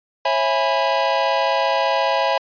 square chord, C# minor seventh, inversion none, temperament equal with one note detuned, 544.5 / 659.3 / 830.6 / 987.8 Hz, C#5 / E5 / G#5 / B5, -31 / 0 / 0 / 0 cents, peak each -23 dBFS, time 0.25-2.38 s, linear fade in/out 5 ms, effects resampled to 11025 Hz

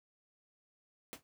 pink noise with exponential decay, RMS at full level -41 dBFS, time 1.13-1.23 s, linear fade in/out 0 ms, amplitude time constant 20 ms, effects none

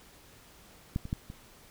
clicks, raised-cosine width 5 ms, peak -17 / -27 / -18 / -29 dBFS, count 4, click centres 0.961 / 1.054 / 1.129 / 1.301 s, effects pink hiss -56 dBFS RMS until 1.7 s

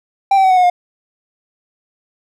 triangle tone with pitch steps, 786 / 770.7 / 755.7 / 741 / 726.6 / 712.5 Hz, G5 / G5 / F#5 / F#5 / F#5 / F5, +4 / -30 / +36 / +2 / -32 / +34 cents, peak -6 dBFS, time 0.31-0.7 s, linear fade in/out 5 ms, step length 65 ms, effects none

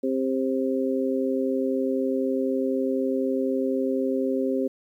harmonic tone, 132 Hz, C3, 16 cents sharp, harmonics 2 / 3 / 4, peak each -25 / -27 / -28 dBFS, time 0.03-4.68 s, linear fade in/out 10 ms, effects 10-bit

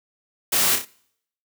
white noise with echo, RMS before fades -20 dBFS, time 0.52-0.76 s, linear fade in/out 10 ms, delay 31 ms, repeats 3, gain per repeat -6 dB, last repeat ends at 0.853 s, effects noise-tail reverb RT60 0.7 s tail -25 dB re dry + high-pass 100 Hz 12 dB/octave

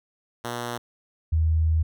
5% pulse / sine tone pair in turn, 119.8 / 79.96 Hz, A#2 / D#2, +48 / +48 cents, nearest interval perfect fifth, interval 700 cents, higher first, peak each -18 dBFS, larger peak neither, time 0.44-0.78 / 1.32-1.83 s, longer second, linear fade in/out 10 ms, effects none

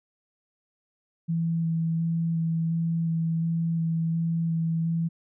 sine tone with vibrato, 164.81 Hz, E3, in tune, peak -23 dBFS, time 1.28-5.09 s, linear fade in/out 20 ms, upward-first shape square, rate 1.4 Hz, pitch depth 10 cents each way, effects none

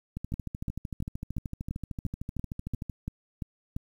two click trains, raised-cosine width 5 ms, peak -22 / -20 dBFS, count 37 / 11, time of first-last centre 0.17-2.897 / 0.34-3.765 s, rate 13.2 / 2.92 Hz, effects 9-bit

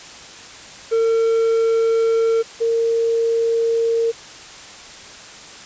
triangle / sine tone pair in turn, 453.9 / 458.9 Hz, A#4 / A#4, -46 / -27 cents, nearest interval unison, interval 19 cents, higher second, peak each -12 / -15 dBFS, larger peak first, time 0.91-2.43 / 2.6-4.12 s, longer neither, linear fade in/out 20 ms, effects white hiss -38 dBFS RMS until 5.65 s + resampled to 16000 Hz

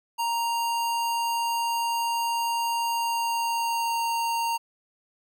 square tone with pitch glide, 932.3 to 925.3 Hz, A#5 to A#5, 0 to -13 cents, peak -25 dBFS, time 0.18-4.58 s, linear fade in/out 20 ms, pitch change -13 cents, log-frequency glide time 2.9-3.95 s, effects none

